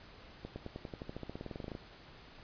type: accelerating click train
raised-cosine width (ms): 2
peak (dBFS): -28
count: 21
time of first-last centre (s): 0.45-1.751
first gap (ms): 110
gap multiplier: 0.94
effects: pink hiss -55 dBFS RMS until 2.43 s + resampled to 11025 Hz